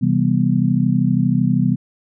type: chord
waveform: sine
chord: C major seventh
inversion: none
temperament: just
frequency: 130.81 / 163.52 / 196.22 / 245.3 Hz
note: C3 / E3 / G3 / B3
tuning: 0 / -14 / +2 / -12 cents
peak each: -19 dBFS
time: 0.01-1.76 s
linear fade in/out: 20 ms
effects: none